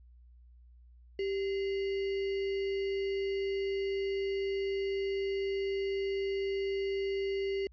sine tone with sample-and-hold, 392 Hz, G4, in tune, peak -30 dBFS, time 1.19-7.67 s, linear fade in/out 2 ms, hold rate 2450 Hz, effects added 60 Hz sine -54 dBFS peak until 7.72 s + resampled to 11025 Hz

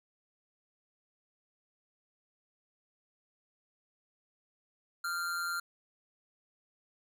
square tone with amplitude modulation, 1390 Hz, F6, 9 cents flat, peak -31 dBFS, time 5.04-5.6 s, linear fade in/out 5 ms, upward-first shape sine, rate 170 Hz, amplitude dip 55%, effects none

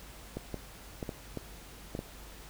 clicks, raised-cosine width 2 ms, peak -22 dBFS, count 7, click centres 0.37 / 0.543 / 1.028 / 1.092 / 1.373 / 1.951 / 1.991 s, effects added 50 Hz sine -51 dBFS peak until 2.49 s + pink hiss -51 dBFS RMS until 2.49 s

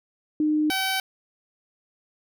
sine / 10% pulse tone pair in turn, 304.7 / 765.1 Hz, D#4 / G5, -36 / -42 cents, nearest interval octave + major third, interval 1594 cents, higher second, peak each -19 / -15 dBFS, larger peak second, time 0.4-0.7 / 0.7-1 s, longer neither, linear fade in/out 2 ms, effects none

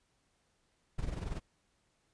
brown noise with amplitude modulation, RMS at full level -35 dBFS, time 0.98-1.4 s, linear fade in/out 10 ms, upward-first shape sine, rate 21.2 Hz, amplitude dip 65%, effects pink hiss -75 dBFS RMS until 2.13 s + resampled to 22050 Hz

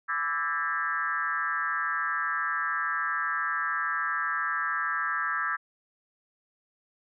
sine tone with frequency modulation, 1470 Hz, F#6, 12 cents flat, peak -26 dBFS, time 0.08-5.57 s, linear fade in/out 20 ms, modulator 153 Hz, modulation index 2.2, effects none

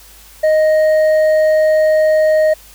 sine tone with hard clipping, 622.3 Hz, D#5, in tune, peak -10 dBFS, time 0.43-2.54 s, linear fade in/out 10 ms, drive 4 dB, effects added 50 Hz sine -44 dBFS peak until 2.74 s + white hiss -42 dBFS RMS until 2.74 s

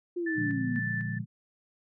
sine exponential sweep, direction down, 357 to 233.1 Hz, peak -29 dBFS, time 0.16-0.8 s, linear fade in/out 10 ms
sine tone with tremolo, 1760 Hz, A6, in tune, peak -31 dBFS, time 0.26-1.19 s, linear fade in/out 10 ms, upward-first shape square, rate 2 Hz, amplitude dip 55%
sine chord, Bb dominant seventh, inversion none, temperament equal with one note detuned, 116.54 / 146.83 / 173.71 / 207.7 Hz, Bb2 / D3 / F3 / Ab3, 0 / 0 / -9 / 0 cents, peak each -34 / -38 / -37 / -38 dBFS, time 0.35-1.26 s, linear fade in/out 50 ms
effects none

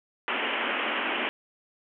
white band-pass noise, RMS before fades -29 dBFS, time 0.28-1.29 s, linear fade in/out 0 ms, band 210 to 3100 Hz, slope 96 dB/octave, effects none

